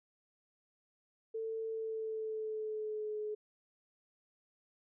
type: tone with pitch glide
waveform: sine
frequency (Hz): 446.2 to 424.6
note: A4 to G#4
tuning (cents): +24 to +38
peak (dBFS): -36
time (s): 1.34-3.35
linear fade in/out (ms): 10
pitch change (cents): -86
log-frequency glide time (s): 1.69-3.19
effects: none